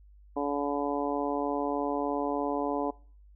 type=harmonic tone; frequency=143.3 Hz; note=D3; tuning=42 cents flat; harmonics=2 / 3 / 4 / 5 / 6 / 7; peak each=-32 / -34 / -35 / -36 / -37 / -37 dBFS; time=0.36-2.91 s; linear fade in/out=10 ms; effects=noise-tail reverb RT60 0.5 s tail -25 dB re dry + added 50 Hz sine -52 dBFS peak until 3.35 s